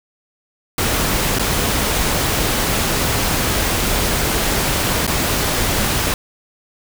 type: noise with dropouts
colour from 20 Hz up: pink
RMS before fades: -18 dBFS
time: 0.78-6.14 s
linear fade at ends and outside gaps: 2 ms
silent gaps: 1.387-1.394 / 5.067-5.076 s
effects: none